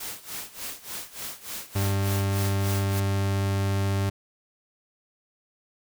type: noise with tremolo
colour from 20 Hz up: white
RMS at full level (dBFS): -34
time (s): 0-3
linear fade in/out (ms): 5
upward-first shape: sine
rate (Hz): 3.4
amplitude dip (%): 85
type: tone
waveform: 40% pulse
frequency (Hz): 98.4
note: G2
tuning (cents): +7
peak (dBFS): -22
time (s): 1.75-4.1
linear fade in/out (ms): 10
effects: none